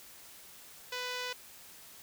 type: tone with low-pass filter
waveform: 5% pulse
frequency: 497.4 Hz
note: B4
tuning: 12 cents sharp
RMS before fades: -38 dBFS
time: 0.92-1.33 s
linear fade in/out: 5 ms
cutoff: 5700 Hz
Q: 0.6
effects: white hiss -53 dBFS RMS until 2.02 s